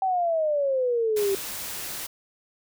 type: exponential sweep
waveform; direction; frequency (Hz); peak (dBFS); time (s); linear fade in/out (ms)
sine; down; 775 to 385.4; -21; 0.02-1.35; 2
type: noise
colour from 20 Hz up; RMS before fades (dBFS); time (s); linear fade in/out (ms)
white; -34; 1.16-2.07; 10
effects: none